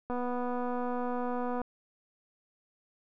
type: click train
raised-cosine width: 1 ms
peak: -22 dBFS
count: 374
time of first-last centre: 0.1-1.616 s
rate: 246 Hz
effects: none